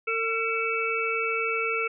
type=harmonic tone with a mistuned harmonic; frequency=452 Hz; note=A4; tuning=47 cents sharp; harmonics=1 / 3 / 5 / 6; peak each=-30 / -30 / -30 / -30 dBFS; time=0.07-1.88 s; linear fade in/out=10 ms; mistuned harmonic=6; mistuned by=-54 cents; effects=none